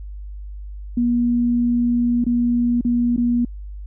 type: tone with dropouts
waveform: sine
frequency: 240 Hz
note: B3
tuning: 49 cents flat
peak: -15 dBFS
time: 0.97-3.45 s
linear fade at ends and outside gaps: 5 ms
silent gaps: 2.242-2.264 / 2.811-2.848 / 3.164-3.177 s
effects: added 50 Hz sine -30 dBFS peak until 3.86 s